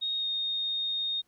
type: tone with pitch glide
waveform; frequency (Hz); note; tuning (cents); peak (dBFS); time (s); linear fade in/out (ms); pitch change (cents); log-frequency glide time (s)
sine; 3729 to 3697; A#7 to A#7; 0 to -15; -28; 0.01-1.22; 20; -15; 0.18-0.26
effects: pink hiss -72 dBFS RMS until 1.27 s